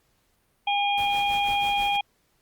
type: harmonic tone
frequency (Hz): 811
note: G#5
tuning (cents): -41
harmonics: 1 / 3 / 4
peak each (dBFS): -23 / -28 / -29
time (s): 0.67-2.01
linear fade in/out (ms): 5
type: noise with tremolo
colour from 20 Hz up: pink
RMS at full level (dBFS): -39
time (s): 0.97-1.97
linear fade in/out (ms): 10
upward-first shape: sine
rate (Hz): 6.1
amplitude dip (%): 65
effects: pink hiss -68 dBFS RMS until 2.41 s + Opus 48 kbps